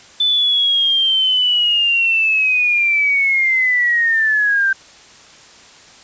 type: linear sweep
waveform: sine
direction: down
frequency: 3520 to 1557 Hz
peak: -12 dBFS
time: 0.2-4.73 s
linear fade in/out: 5 ms
effects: white hiss -43 dBFS RMS until 6.03 s + resampled to 16000 Hz